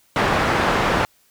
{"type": "low-pass noise", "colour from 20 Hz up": "white", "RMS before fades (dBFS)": -19, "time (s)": [0.16, 1.05], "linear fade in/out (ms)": 0, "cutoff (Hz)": 1400, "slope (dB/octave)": 12, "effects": ["white hiss -59 dBFS RMS until 1.3 s"]}